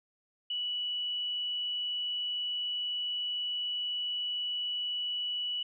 sine tone, 2949 Hz, F#7, 6 cents flat, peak -31 dBFS, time 0.5-5.63 s, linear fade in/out 5 ms, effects none

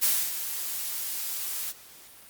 blue noise with ADSR envelope, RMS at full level -22 dBFS, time 0.01-1.73 s, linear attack 25 ms, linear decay 270 ms, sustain -10 dB, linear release 31 ms, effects white hiss -50 dBFS RMS until 2.29 s + Opus 48 kbps

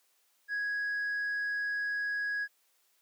sine tone with tanh clipping, 1661.2 Hz, G#6, in tune, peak -31 dBFS, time 0.48-2.48 s, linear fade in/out 50 ms, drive 1 dB, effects white hiss -71 dBFS RMS until 3.01 s + high-pass 400 Hz 12 dB/octave

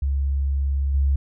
sine tone with level steps, 69 Hz, C#2, 7 cents flat, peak -19 / -16 dBFS, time 0.02-1.16 s, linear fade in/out 5 ms, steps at 0.94 s, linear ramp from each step 5 ms, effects none

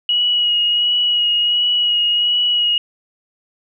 sine tone with vibrato, 2905 Hz, F#7, 32 cents flat, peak -13 dBFS, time 0.09-2.78 s, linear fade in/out 2 ms, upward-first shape sine, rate 1.4 Hz, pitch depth 18 cents each way, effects none

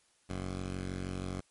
10% pulse tone pair together, 46.29 / 92.5 Hz, F#1 / F#2, +2 / 0 cents, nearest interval octave, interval 1198 cents, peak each -31 / -33 dBFS, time 0.29-1.41 s, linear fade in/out 10 ms, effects white hiss -69 dBFS RMS until 1.5 s + MP3 48 kbps

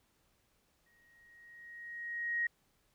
sine tone with exponential growth, 1883 Hz, A#6, 17 cents sharp, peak -29 dBFS, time 0.86-2.47 s, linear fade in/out 5 ms, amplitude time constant 350 ms, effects pink hiss -74 dBFS RMS until 2.94 s

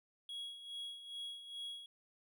triangle tone with tremolo, 3322 Hz, G#7, in tune, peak -40 dBFS, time 0.29-1.86 s, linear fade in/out 2 ms, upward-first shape sine, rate 2.4 Hz, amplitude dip 65%, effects none

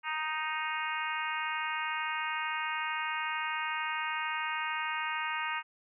harmonic tone, 311.1 Hz, D#4, in tune, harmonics 3 / 4 / 5 / 6 / 7 / 8 / 9, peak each -37 / -38 / -39 / -40 / -40 / -41 / -42 dBFS, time 0.03-5.63 s, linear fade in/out 50 ms, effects none

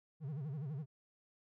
triangle tone with vibrato, 144.5 Hz, D3, 28 cents flat, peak -37 dBFS, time 0.2-0.86 s, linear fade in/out 50 ms, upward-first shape sine, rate 12 Hz, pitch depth 190 cents each way, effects none

